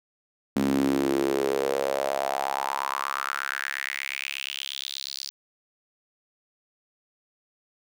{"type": "tone with high-pass filter sweep", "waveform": "sawtooth", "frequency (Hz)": 68.4, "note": "C#2", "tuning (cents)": -23, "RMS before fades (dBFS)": -28, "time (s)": [0.56, 5.3], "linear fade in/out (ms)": 0, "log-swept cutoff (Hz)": [230, 4800], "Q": 4.9, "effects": []}